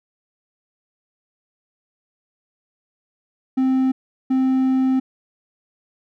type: tone bursts at uneven times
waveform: triangle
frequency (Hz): 261.6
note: C4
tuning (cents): 0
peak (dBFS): -13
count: 2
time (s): 3.57-3.92 / 4.3-5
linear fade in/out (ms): 10
effects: none